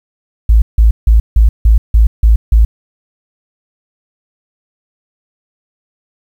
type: tone bursts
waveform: sine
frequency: 55 Hz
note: A1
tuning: in tune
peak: -3 dBFS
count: 8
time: 0.49-2.65 s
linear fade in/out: 5 ms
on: 130 ms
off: 160 ms
effects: 7-bit